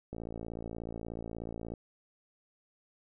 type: click train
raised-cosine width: 2 ms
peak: -27 dBFS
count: 92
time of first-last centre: 0.13-1.738 s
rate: 56.6 Hz
effects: none